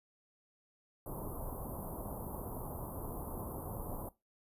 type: band-stop noise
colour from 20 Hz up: pink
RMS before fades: -42 dBFS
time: 1.06-4.09 s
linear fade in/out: 2 ms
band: 1100 to 11000 Hz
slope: 48 dB/octave
effects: noise-tail reverb RT60 0.2 s tail -17 dB re dry + resampled to 32000 Hz